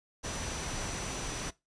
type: tone in noise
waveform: sine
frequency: 5920 Hz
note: F#8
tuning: in tune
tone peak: -44 dBFS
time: 0.23-1.51 s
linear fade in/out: 20 ms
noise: pink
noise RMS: -37 dBFS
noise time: 0.23-1.51 s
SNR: -10 dB
effects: noise-tail reverb RT60 0.2 s tail -19 dB re dry + resampled to 22050 Hz